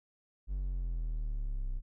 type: exponential sweep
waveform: triangle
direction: down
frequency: 49 to 31.32 Hz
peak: -30 dBFS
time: 0.47-1.82 s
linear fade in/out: 50 ms
effects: none